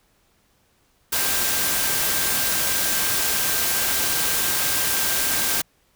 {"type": "tone in noise", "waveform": "sine", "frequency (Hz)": 1579, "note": "G6", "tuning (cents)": 12, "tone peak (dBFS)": -33, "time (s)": [1.12, 5.62], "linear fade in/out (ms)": 10, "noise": "white", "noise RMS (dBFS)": -22, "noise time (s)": [1.12, 5.62], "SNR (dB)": -14, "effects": ["pink hiss -63 dBFS RMS until 5.95 s"]}